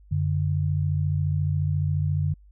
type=tone pair together; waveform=sine; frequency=92.5 / 146.83 Hz; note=F#2 / D3; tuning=0 / 0 cents; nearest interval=minor sixth; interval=800 cents; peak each=-24 dBFS; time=0.11-2.34 s; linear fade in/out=10 ms; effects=added 50 Hz sine -49 dBFS peak until 2.51 s